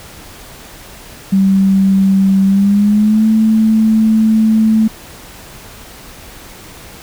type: tone with pitch glide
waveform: sine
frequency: 193.5 to 219.7 Hz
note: G3 to A3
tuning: -22 to -2 cents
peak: -7 dBFS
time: 1.32-4.88 s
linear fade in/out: 10 ms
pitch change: +220 cents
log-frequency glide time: 2.45-3.26 s
effects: pink hiss -35 dBFS RMS until 7.02 s